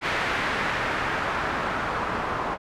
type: noise with low-pass filter sweep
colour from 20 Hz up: white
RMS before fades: -27 dBFS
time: 0.01-2.58 s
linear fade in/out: 50 ms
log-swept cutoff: 2000 to 1100 Hz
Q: 1.4
effects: none

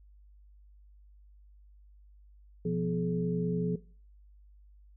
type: tone cluster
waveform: sine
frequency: 122.5 / 172.8 / 247.3 / 424.5 Hz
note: B2 / F3 / B3 / G#4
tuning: -14 / -18 / +3 / +38 cents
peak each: -39 / -30 / -39 / -33 dBFS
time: 2.65-3.76 s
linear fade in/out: 5 ms
effects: noise-tail reverb RT60 0.4 s tail -18 dB re dry + added 50 Hz sine -54 dBFS peak until 4.96 s

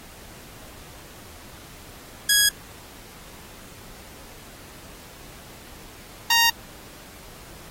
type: tone pair in turn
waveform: 10% pulse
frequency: 1661.2 / 931.2 Hz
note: G#6 / A#5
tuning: 0 / -2 cents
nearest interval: minor seventh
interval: 1002 cents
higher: first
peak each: -7 dBFS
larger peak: neither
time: 2.29-2.49 / 6.3-6.5 s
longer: neither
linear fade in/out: 5 ms
effects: pink hiss -45 dBFS RMS until 7.7 s + AAC 48 kbps

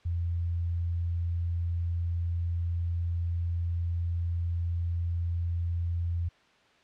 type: tone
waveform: sine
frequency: 85.5 Hz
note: F2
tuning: 36 cents flat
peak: -27 dBFS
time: 0.05-6.29 s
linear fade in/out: 10 ms
effects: white hiss -61 dBFS RMS until 6.83 s + low-pass 3000 Hz 12 dB/octave

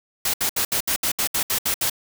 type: noise bursts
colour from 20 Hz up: white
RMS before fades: -22 dBFS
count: 11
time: 0.25-1.898 s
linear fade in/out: 5 ms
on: 88 ms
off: 68 ms
effects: none

